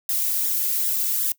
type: noise with flanger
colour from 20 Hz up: violet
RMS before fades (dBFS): -23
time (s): 0.09-1.32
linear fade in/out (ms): 2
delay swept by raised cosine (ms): 0.55 to 2.35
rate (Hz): 2.6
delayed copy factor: +0.85
effects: noise-tail reverb RT60 0.1 s tail -20 dB re dry